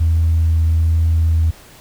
sine tone with vibrato, 81.4 Hz, E2, 21 cents flat, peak -10 dBFS, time 0-1.51 s, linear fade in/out 10 ms, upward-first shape triangle, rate 1.2 Hz, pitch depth 10 cents each way, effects tanh soft clip ceiling -8 dBFS + pink hiss -43 dBFS RMS until 1.8 s

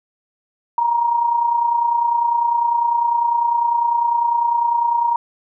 sine tone with amplitude modulation, 942 Hz, A#5, 18 cents sharp, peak -12 dBFS, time 0.78-5.16 s, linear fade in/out 2 ms, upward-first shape sine, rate 30 Hz, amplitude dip 55%, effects none

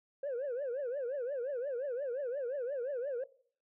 sine tone with vibrato, 523.3 Hz, C5, in tune, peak -32 dBFS, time 0.23-3.24 s, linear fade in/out 5 ms, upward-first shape triangle, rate 5.7 Hz, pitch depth 230 cents each way, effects noise-tail reverb RT60 0.5 s tail -19 dB re dry + tanh soft clip ceiling -32 dBFS

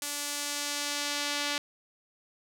sawtooth tone with band-pass filter sweep, 289.8 Hz, D4, 23 cents flat, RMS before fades -33 dBFS, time 0.02-1.58 s, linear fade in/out 2 ms, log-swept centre 8900 to 3900 Hz, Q 0.87, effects none

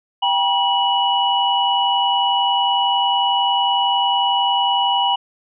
sine tone cluster, 789 / 960 / 2938 Hz, G5 / B5 / F#7, +11 / -49 / -13 cents, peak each -19 dBFS, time 0.22-5.16 s, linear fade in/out 10 ms, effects none

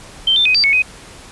sine tone with pitch steps, 3120 / 3567 / 2510 / 4658 / 2211 / 2511 Hz, G7 / A7 / D#7 / D8 / C#7 / D#7, -9 / +23 / +15 / -15 / -5 / +15 cents, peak -10 dBFS, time 0.27-0.822 s, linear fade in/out 5 ms, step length 92 ms, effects pink hiss -38 dBFS RMS until 1.31 s + resampled to 24000 Hz

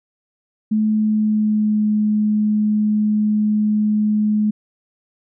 sine tone with pitch glide, 215.4 to 211.9 Hz, A3 to G#3, -37 to +35 cents, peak -14 dBFS, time 0.71-4.51 s, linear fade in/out 10 ms, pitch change -28 cents, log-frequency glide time 0.88-1.87 s, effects none

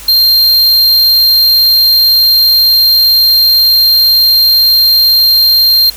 square tone, 4186 Hz, C8, in tune, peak -5 dBFS, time 0.08-5.9 s, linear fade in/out 5 ms, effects added 50 Hz sine -33 dBFS peak until 5.96 s + white hiss -30 dBFS RMS until 5.96 s

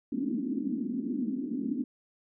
white band-pass noise, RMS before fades -32 dBFS, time 0.12-1.84 s, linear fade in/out 2 ms, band 220 to 290 Hz, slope 48 dB/octave, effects none

